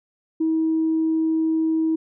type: tone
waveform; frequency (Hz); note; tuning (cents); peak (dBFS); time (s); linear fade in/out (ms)
sine; 320.5; E4; -49; -17; 0.4-1.96; 10
effects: tanh soft clip ceiling -13 dBFS